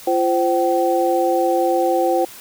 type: tone cluster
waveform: sine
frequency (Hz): 344.1 / 520 / 766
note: F4 / C5 / G5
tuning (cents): -26 / -11 / -40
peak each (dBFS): -19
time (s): 0.07-2.25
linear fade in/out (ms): 5
effects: white hiss -39 dBFS RMS until 2.4 s + high-pass 60 Hz 12 dB/octave